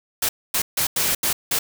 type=noise bursts at uneven times; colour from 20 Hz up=white; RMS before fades=-21 dBFS; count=6; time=0.22-0.29 / 0.54-0.62 / 0.77-0.87 / 0.96-1.15 / 1.23-1.33 / 1.51-1.59 s; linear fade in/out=5 ms; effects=none